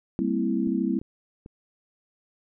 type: chord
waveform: sine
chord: C dominant seventh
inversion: second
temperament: equal with one note detuned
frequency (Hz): 196 / 228 / 261.6 / 329.6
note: G3 / Bb3 / C4 / E4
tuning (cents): 0 / -38 / 0 / 0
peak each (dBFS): -28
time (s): 0.19-0.99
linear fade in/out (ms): 0
type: clicks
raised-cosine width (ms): 3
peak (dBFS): -29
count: 3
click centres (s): 0.673 / 1.015 / 1.461
effects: none